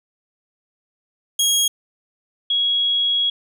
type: tone pair in turn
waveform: 20% pulse / sine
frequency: 3286 / 3320 Hz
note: G#7 / G#7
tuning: -19 / -1 cents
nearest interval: unison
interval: 18 cents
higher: second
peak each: -10 / -16 dBFS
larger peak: first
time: 1.39-1.68 / 2.5-3.3 s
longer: second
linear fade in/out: 5 ms
effects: none